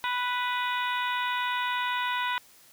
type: harmonic tone with a mistuned harmonic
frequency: 493.9 Hz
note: B4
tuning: in tune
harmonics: 2 / 3 / 4 / 5 / 6 / 7 / 8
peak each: -29 / -33 / -35 / -37 / -39 / -40 / -41 dBFS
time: 0.04-2.38 s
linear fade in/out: 0 ms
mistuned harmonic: 8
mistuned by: -73 cents
effects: white hiss -56 dBFS RMS until 2.72 s